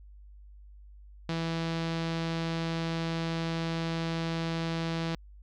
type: tone with low-pass filter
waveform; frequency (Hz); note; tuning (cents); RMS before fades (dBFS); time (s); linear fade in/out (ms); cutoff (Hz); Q
sawtooth; 164.81; E3; 0; -32; 1.29-5.15; 0; 4300; 1.7
effects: added 50 Hz sine -48 dBFS peak until 5.42 s